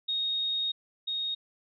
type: tone pair in turn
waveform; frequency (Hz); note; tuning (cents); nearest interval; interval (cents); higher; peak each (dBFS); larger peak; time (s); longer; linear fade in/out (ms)
sine; 3730 / 3730; A#7 / A#7; 0 / 0; unison; 0; neither; -27 / -29; first; 0.08-0.72 / 1.07-1.35; first; 10
effects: none